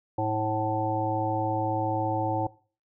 harmonic tone with a mistuned harmonic, 108.2 Hz, A2, 29 cents flat, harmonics 1 / 3 / 5 / 7 / 8, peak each -31 / -31 / -31 / -31 / -31 dBFS, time 0.18-2.47 s, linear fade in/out 5 ms, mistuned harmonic 8, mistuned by +26 cents, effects noise-tail reverb RT60 0.4 s tail -20 dB re dry

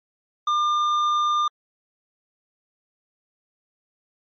triangle tone with hard clipping, 1200 Hz, D6, 37 cents sharp, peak -20 dBFS, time 0.47-1.48 s, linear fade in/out 5 ms, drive 10 dB, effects MP3 32 kbps

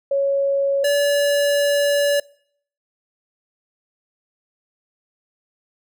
sine / square tone pair in turn, 554.4 / 573.3 Hz, C#5 / D5, 0 / -42 cents, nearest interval minor second, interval 58 cents, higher second, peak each -16 dBFS, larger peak neither, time 0.11-0.84 / 0.84-2.2 s, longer second, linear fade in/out 5 ms, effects noise-tail reverb RT60 0.6 s tail -24 dB re dry

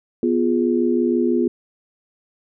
sine chord, F diminished, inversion second, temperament equal, 246.9 / 349.2 / 415.3 Hz, Cb4 / F4 / Ab4, 0 / 0 / 0 cents, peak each -19 / -19 / -23 dBFS, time 0.23-1.48 s, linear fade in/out 2 ms, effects none

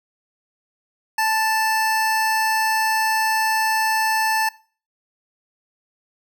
25% pulse tone, 880 Hz, A5, in tune, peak -14 dBFS, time 1.18-4.49 s, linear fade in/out 5 ms, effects noise-tail reverb RT60 0.4 s tail -21 dB re dry

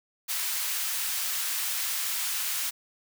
white high-pass noise, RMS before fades -30 dBFS, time 0.28-2.71 s, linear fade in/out 20 ms, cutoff 1200 Hz, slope 12 dB/octave, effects none

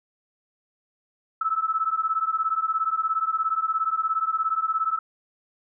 sine beating tone pair, 1300 / 1317 Hz, E6 / E6, -24 / -2 cents, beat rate 17 Hz, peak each -25 dBFS, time 1.41-4.99 s, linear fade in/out 5 ms, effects none

